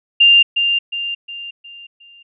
sine tone with echo, 2794 Hz, F7, in tune, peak -6 dBFS, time 0.2-0.43 s, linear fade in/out 10 ms, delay 360 ms, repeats 5, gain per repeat -7 dB, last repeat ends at 2.23 s, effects none

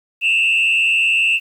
sine tone with frequency modulation, 2693 Hz, E7, 36 cents sharp, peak -11 dBFS, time 0.21-1.4 s, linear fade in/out 50 ms, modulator 85.4 Hz, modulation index 1.3, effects tanh soft clip ceiling -10 dBFS + 8-bit

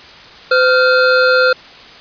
square tone pair together, 510.5 / 1394 Hz, C5 / F6, -43 / -4 cents, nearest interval octave + perfect fourth, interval 1739 cents, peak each -12 dBFS, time 0.51-1.53 s, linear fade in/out 5 ms, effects white hiss -37 dBFS RMS until 2 s + resampled to 11025 Hz

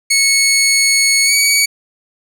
15% pulse tone with pitch glide, 2200 to 2258 Hz, C#7 to C#7, -14 to +31 cents, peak -3 dBFS, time 0.1-1.66 s, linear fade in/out 10 ms, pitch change +45 cents, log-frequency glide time 1.24-1.33 s, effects none

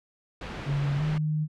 pink noise, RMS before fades -36 dBFS, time 0.41-1.18 s, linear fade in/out 2 ms
sine tone with pitch glide, 141.6 to 153.53 Hz, C#3 to D#3, +37 to -23 cents, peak -24 dBFS, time 0.65-1.48 s, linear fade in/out 50 ms, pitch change +140 cents, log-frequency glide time 0.97-1.03 s
effects low-pass 3000 Hz 12 dB/octave

